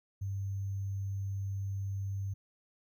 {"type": "tone with sample-and-hold", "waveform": "sine", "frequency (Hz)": 98, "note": "G2", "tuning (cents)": 0, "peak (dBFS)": -33, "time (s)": [0.21, 2.34], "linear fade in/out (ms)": 10, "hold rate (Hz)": 6300, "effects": []}